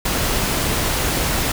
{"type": "noise", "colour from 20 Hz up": "pink", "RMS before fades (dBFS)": -20, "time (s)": [0.05, 1.52], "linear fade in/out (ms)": 5, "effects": []}